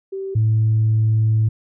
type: tone pair in turn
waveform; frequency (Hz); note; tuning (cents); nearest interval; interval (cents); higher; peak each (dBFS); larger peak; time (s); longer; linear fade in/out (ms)
sine; 386.9 / 109.8; G4 / A2; -23 / -3; octave + minor seventh; 2180; first; -24 / -12; second; 0.12-0.35 / 0.35-1.49; second; 10
effects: tanh soft clip ceiling -10 dBFS